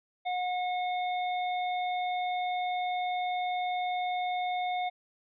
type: harmonic tone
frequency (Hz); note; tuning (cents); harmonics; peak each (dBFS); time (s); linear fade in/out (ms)
725; F#5; -35; 1 / 3 / 5; -29 / -39 / -43; 0.25-4.9; 20
effects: none